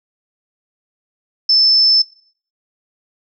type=tone; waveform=sine; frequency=5274 Hz; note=E8; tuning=in tune; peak=-9 dBFS; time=1.49-2.02 s; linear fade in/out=5 ms; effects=noise-tail reverb RT60 0.5 s tail -18 dB re dry